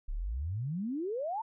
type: exponential sweep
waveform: sine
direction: up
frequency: 31 to 937 Hz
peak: -32 dBFS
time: 0.08-1.42 s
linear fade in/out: 10 ms
effects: none